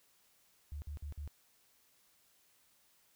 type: tone bursts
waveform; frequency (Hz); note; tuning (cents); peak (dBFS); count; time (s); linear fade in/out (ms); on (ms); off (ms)
sine; 73.42; D2; 0; -40; 4; 0.72-1.276; 0; 100; 52
effects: white hiss -70 dBFS RMS until 3.15 s